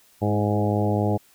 harmonic tone with a mistuned harmonic, 103.83 Hz, G#2, in tune, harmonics 1 / 2 / 3 / 4 / 5 / 6 / 7 / 8, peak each -23 / -26 / -28 / -29 / -30 / -31 / -31 / -32 dBFS, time 0.21-1.18 s, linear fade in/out 20 ms, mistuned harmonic 3, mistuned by +21 cents, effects white hiss -57 dBFS RMS until 1.34 s

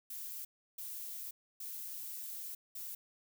violet noise bursts at uneven times, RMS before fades -44 dBFS, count 4, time 0.1-0.45 / 0.78-1.31 / 1.6-2.55 / 2.75-2.95 s, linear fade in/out 5 ms, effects none

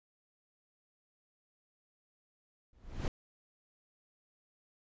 brown noise with exponential growth, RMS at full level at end -27 dBFS, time 2.73-3.08 s, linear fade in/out 2 ms, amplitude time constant 75 ms, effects resampled to 16000 Hz

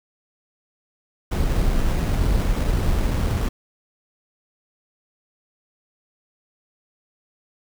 brown noise with sample-and-hold, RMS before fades -20 dBFS, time 1.31-3.49 s, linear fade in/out 10 ms, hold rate 4410 Hz, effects none

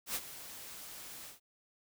white noise with ADSR envelope, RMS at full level -35 dBFS, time 0.06-1.4 s, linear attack 92 ms, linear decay 47 ms, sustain -13 dB, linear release 140 ms, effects none

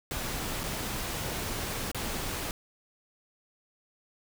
pink noise with dropouts, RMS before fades -34 dBFS, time 0.11-2.51 s, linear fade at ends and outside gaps 1 ms, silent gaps 0.634-0.638 / 1.916-1.946 s, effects none

